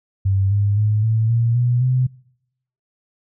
sine tone with pitch steps, 97.1 / 101.63 / 106.38 / 111.35 / 116.54 / 121.99 / 127.68 Hz, G2 / G#2 / G#2 / A2 / A#2 / B2 / C3, -16 / -37 / +42 / +21 / 0 / -21 / -42 cents, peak -14 dBFS, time 0.25-2.07 s, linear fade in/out 10 ms, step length 260 ms, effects noise-tail reverb RT60 0.8 s tail -25 dB re dry

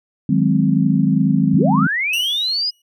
sine chord, Ab dominant seventh, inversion second, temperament equal, 155.56 / 185 / 207.7 / 261.6 Hz, Eb3 / Gb3 / Ab3 / C4, 0 / 0 / 0 / 0 cents, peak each -18 dBFS, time 0.29-1.87 s, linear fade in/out 5 ms
sine linear sweep, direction up, 57.4 to 5070 Hz, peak -17 dBFS, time 1.53-2.71 s, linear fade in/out 20 ms
sawtooth tone with exponential decay, 2912 Hz, F#7, 28 cents flat, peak -18 dBFS, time 2.13-2.82 s, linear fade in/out 5 ms, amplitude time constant 150 ms
effects none

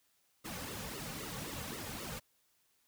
pink noise with flanger, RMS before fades -43 dBFS, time 0.44-2.2 s, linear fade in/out 20 ms, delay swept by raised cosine 1.2 to 3.1 ms, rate 3.8 Hz, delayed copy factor -0.95, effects white hiss -74 dBFS RMS until 2.87 s

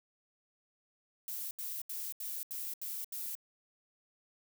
violet noise bursts, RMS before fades -40 dBFS, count 7, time 1.28-3.352 s, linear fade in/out 2 ms, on 230 ms, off 77 ms, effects none

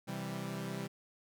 sawtooth chord, C major, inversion none, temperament equal, 130.81 / 164.81 / 196 Hz, C3 / E3 / G3, 0 / 0 / 0 cents, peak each -39 / -39 / -37 dBFS, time 0.07-0.88 s, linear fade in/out 20 ms, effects none

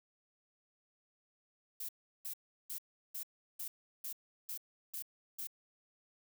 violet noise bursts, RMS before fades -42 dBFS, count 9, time 1.8-5.472 s, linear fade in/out 5 ms, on 88 ms, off 360 ms, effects none

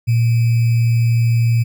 sine tone with sample-and-hold, 116.54 Hz, A#2, in tune, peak -11 dBFS, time 0.07-1.64 s, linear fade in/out 20 ms, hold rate 2450 Hz, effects none

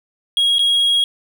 triangle tone with dropouts, 3295 Hz, G#7, 14 cents flat, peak -11 dBFS, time 0.37-1.04 s, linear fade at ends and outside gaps 1 ms, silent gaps 0.584-0.592 s, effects none

